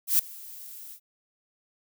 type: noise with ADSR envelope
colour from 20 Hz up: violet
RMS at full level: -19 dBFS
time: 0.07-1 s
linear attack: 120 ms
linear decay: 6 ms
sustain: -24 dB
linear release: 74 ms
effects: none